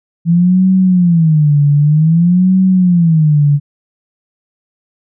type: tone with vibrato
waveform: sine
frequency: 164.81 Hz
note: E3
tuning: in tune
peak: -6 dBFS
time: 0.25-3.6 s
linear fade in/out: 50 ms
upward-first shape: sine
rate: 0.53 Hz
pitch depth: 230 cents each way
effects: none